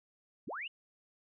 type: linear sweep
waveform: sine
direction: up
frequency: 93.8 to 2995 Hz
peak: -38 dBFS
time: 0.47-0.68 s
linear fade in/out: 10 ms
effects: none